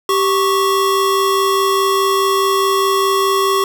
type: tone pair together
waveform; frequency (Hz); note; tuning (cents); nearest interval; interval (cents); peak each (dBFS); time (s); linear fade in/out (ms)
square; 390 / 1105.2; G4 / C#6; -9 / -6; octave + tritone; 1803; -16; 0.09-3.64; 2
effects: none

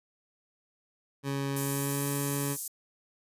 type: tone with pitch glide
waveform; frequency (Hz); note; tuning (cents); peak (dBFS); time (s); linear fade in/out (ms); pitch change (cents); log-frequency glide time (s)
20% pulse; 138.59 to 141.26; C#3 to C#3; 0 to +33; -25; 1.23-2.57; 50; +33; 1.6-2.09
type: high-pass noise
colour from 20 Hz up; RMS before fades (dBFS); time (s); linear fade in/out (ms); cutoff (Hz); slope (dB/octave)
pink; -36; 1.56-2.68; 5; 7100; 24
effects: resampled to 32000 Hz

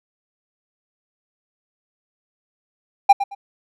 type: tone with echo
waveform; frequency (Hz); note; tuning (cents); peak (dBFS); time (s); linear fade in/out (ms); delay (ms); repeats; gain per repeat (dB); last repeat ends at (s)
triangle; 799; G5; +33; -3; 3.09-3.13; 10; 110; 2; -13; 3.35
effects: none

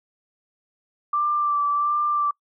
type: tone with vibrato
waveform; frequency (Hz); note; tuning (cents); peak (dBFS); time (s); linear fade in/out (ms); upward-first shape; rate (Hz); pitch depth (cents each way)
sine; 1174.7; D6; 0; -19; 1.13-2.31; 5; sine; 1.4; 22
effects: noise-tail reverb RT60 0.1 s tail -25 dB re dry

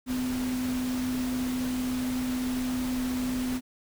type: tone in noise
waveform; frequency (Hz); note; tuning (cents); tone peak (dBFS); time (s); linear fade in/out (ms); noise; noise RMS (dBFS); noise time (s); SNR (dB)
sine; 252.9; B3; +41; -27; 0.06-3.61; 50; pink; -38; 0.06-3.61; +8
effects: none

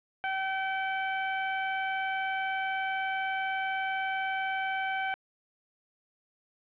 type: tone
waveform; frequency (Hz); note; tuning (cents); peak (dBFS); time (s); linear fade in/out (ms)
20% pulse; 768; G5; -36; -24; 0.24-5.14; 0
effects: resampled to 8000 Hz + 9-bit

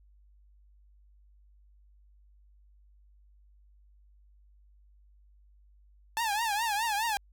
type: tone with vibrato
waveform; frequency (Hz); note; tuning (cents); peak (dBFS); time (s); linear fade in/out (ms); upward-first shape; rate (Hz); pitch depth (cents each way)
sawtooth; 869; A5; -22; -24; 6.17-7.17; 0; triangle; 4.8; 160
effects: added 50 Hz sine -57 dBFS peak until 7.32 s

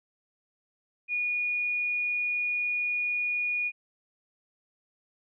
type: tone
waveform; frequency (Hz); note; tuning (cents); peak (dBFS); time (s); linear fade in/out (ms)
sine; 2449; D#7; -28; -26; 1.08-3.72; 50
effects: none

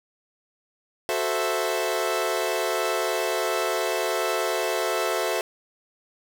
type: chord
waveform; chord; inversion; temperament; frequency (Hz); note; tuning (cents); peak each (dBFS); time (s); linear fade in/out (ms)
sawtooth; F# half-diminished seventh; none; equal; 370 / 440 / 523.3 / 659.3; F#4 / A4 / C5 / E5; 0 / 0 / 0 / 0; -26 / -25 / -26 / -24; 1.09-5.41; 0
effects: none

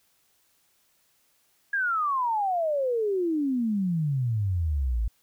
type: exponential sweep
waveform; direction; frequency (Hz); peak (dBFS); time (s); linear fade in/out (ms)
sine; down; 1661.2 to 52.1; -23; 1.73-5.08; 5
effects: white hiss -67 dBFS RMS until 5.22 s

